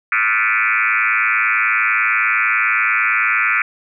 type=tone with frequency modulation; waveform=sine; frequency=1864.7 Hz; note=A#6; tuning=in tune; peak=-13 dBFS; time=0.12-3.62 s; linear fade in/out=2 ms; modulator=109 Hz; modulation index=5.5; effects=none